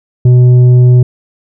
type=tone with tanh clipping; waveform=sine; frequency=124.4 Hz; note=B2; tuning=13 cents sharp; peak=-3 dBFS; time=0.25-1.03 s; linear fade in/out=5 ms; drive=6 dB; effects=none